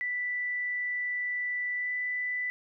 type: tone with pitch glide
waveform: sine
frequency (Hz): 1975.5 to 1988.1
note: B6 to B6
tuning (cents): 0 to +11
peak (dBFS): -29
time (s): 0.01-2.5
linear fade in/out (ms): 0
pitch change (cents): +11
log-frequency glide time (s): 1.76-1.91
effects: none